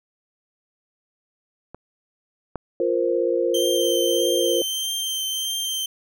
clicks, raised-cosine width 1 ms, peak -23 / -14 dBFS, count 2, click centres 1.746 / 2.557 s
sine chord, F suspended fourth, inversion none, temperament equal, 349.2 / 466.2 / 523.3 Hz, F4 / Bb4 / C5, 0 / 0 / 0 cents, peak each -23 dBFS, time 2.8-4.62 s, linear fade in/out 2 ms
sawtooth tone with vibrato, 3136 Hz, G7, in tune, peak -21 dBFS, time 3.54-5.86 s, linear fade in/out 5 ms, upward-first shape triangle, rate 1.6 Hz, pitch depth 20 cents each way
effects none

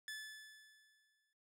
sawtooth tone with exponential decay, 1735 Hz, A6, 25 cents flat, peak -39 dBFS, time 0.08-1.33 s, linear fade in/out 1 ms, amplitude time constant 270 ms, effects noise-tail reverb RT60 0.1 s tail -17 dB re dry + low-pass 12000 Hz 12 dB/octave

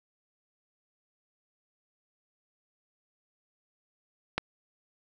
click, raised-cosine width 0.3 ms, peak -11 dBFS, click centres 4.38 s, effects none

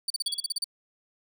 30% pulse tone bursts, 4580 Hz, D8, 44 cents flat, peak -23 dBFS, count 10, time 0.08-0.643 s, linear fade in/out 5 ms, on 23 ms, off 37 ms
sine tone with exponential decay, 3359 Hz, G#7, 19 cents sharp, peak -29 dBFS, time 0.26-0.59 s, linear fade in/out 5 ms, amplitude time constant 71 ms
effects none

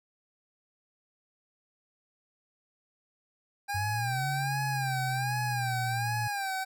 25% pulse tone with vibrato, 800 Hz, G5, 35 cents sharp, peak -27 dBFS, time 3.68-6.65 s, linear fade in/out 20 ms, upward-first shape sine, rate 1.3 Hz, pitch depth 90 cents each way
sine exponential two-way sweep, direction up then down, 95.3 to 139.6 to 113.7 Hz, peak -31 dBFS, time 3.74-6.28 s, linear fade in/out 10 ms, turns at 4.28 s
effects none

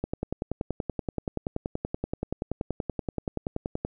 click train, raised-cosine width 2 ms, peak -15 dBFS, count 41, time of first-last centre 0.04-3.85 s, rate 10.5 Hz, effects none

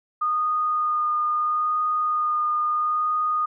sine tone with vibrato, 1227 Hz, D#6, 25 cents flat, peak -20 dBFS, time 0.21-3.46 s, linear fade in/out 10 ms, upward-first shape sine, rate 0.75 Hz, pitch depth 12 cents each way, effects none

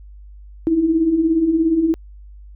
sine beating tone pair, 309.6 / 326.6 Hz, D#4 / E4, -9 / -16 cents, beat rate 17 Hz, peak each -22 / -14 dBFS, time 0.67-1.94 s, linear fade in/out 0 ms, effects added 50 Hz sine -37 dBFS peak until 2.55 s

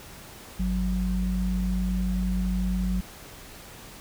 sine tone pair together, 51.7 / 183.8 Hz, G#1 / F#3, -7 / -11 cents, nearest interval octave + minor seventh, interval 2196 cents, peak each -26 dBFS, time 0.59-3.01 s, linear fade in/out 10 ms, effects pink hiss -45 dBFS RMS until 4 s

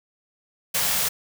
white band-stop noise, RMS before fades -23 dBFS, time 0.74-1.09 s, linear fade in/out 10 ms, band 240 to 420 Hz, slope 96 dB/octave, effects none

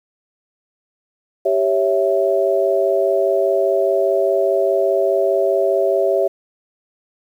sine chord, C# diminished, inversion second, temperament equal, 392 / 554.4 / 659.3 Hz, G4 / C#5 / E5, 0 / 0 / 0 cents, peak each -18 dBFS, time 1.45-6.28 s, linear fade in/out 10 ms, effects 8-bit

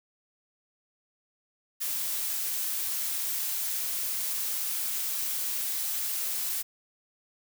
blue noise, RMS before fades -31 dBFS, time 1.8-6.63 s, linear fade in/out 20 ms, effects none

